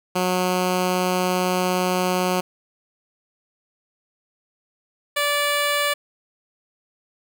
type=tone pair in turn; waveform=10% pulse; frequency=182.4 / 580.7 Hz; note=F#3 / D5; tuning=-24 / -20 cents; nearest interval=octave + minor sixth; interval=2004 cents; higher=second; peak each=-11 dBFS; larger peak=neither; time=0.15-2.41 / 5.16-5.94 s; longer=first; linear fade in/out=10 ms; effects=none